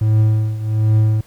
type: tone with tremolo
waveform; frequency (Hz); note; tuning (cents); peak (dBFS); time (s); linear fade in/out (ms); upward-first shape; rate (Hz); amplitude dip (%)
triangle; 108.6; A2; -22; -7; 0.01-1.21; 5; triangle; 1.3; 80
effects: pink hiss -50 dBFS RMS until 1.26 s